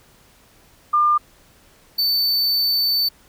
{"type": "tone pair in turn", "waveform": ["sine", "square"], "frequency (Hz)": [1200, 4531], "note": ["D6", "C#8"], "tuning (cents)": [37, 37], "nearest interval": "octave + major seventh", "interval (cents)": 2300, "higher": "second", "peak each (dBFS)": [-13, -17], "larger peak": "first", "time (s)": [[0.93, 1.18], [1.98, 3.09]], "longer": "second", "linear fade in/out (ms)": 10, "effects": ["pink hiss -53 dBFS RMS until 3.28 s"]}